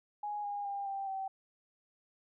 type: tone with pitch steps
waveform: sine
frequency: 830.6 / 815.4 / 800.5 / 785.8 / 771.4 Hz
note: G#5 / G#5 / G5 / G5 / G5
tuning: 0 / -32 / +36 / +4 / -28 cents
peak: -35 dBFS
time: 0.23-1.28 s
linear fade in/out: 5 ms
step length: 210 ms
effects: none